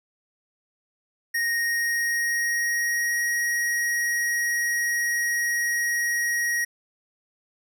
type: tone with pitch glide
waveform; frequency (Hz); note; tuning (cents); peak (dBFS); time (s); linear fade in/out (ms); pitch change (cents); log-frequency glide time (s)
square; 1864.7 to 1891.8; A#6 to A#6; 0 to +25; -23; 1.34-6.65; 10; +25; 1.58-3.28
effects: none

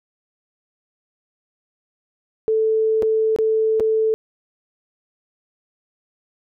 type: tone with dropouts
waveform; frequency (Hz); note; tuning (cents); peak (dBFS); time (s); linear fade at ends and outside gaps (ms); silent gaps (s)
sine; 440; A4; 0; -15; 2.48-4.14; 0; 3.023-3.03 / 3.362-3.387 / 3.798-3.805
effects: none

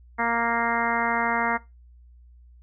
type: harmonic tone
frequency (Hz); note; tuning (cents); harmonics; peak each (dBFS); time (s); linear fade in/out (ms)
233.1; A#3; 0; 1 / 2 / 3 / 4 / 5 / 6 / 7 / 8 / 9; -31 / -33 / -30 / -27 / -31 / -31 / -33 / -32 / -32; 0.18-1.58; 20
effects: noise-tail reverb RT60 0.2 s tail -17 dB re dry + added 60 Hz sine -48 dBFS peak until 2.62 s

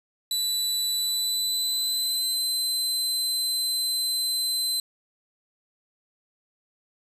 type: tone with pitch glide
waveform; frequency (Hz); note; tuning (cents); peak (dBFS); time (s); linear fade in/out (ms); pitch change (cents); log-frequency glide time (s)
sawtooth; 3970 to 4060; B7 to B7; +8 to +47; -21; 0.31-4.8; 2; +39; 0.95-2.44
effects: resampled to 32000 Hz + 8-bit

